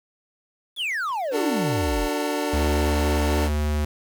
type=exponential sweep; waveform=triangle; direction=down; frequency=3597 to 34.65 Hz; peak=-22 dBFS; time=0.76-2.09 s; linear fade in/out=50 ms
type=chord; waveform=25% pulse; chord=D major; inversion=none; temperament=equal with one note detuned; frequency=293.7 / 370 / 451.6 Hz; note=D4 / F#4 / A4; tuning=0 / 0 / +45 cents; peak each=-22 / -27 / -25 dBFS; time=1.31-3.5 s; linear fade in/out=50 ms
type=tone with pitch glide; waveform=square; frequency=73.42 to 74.79 Hz; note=D2 to D2; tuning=0 to +32 cents; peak=-22 dBFS; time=2.53-3.85 s; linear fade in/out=5 ms; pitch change=+32 cents; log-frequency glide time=2.67-2.9 s
effects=8-bit